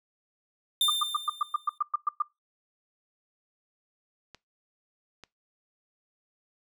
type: tone with exponential decay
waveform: 45% pulse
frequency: 3593 Hz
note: A7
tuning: 36 cents sharp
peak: -21 dBFS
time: 0.81-1.78 s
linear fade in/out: 2 ms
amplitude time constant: 210 ms
type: tone bursts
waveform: sine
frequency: 1197 Hz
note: D6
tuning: 33 cents sharp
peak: -22 dBFS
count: 11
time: 0.88-2.222 s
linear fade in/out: 5 ms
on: 22 ms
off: 110 ms
type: clicks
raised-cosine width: 0.2 ms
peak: -28 dBFS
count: 2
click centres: 4.347 / 5.237 s
effects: noise-tail reverb RT60 0.2 s tail -22 dB re dry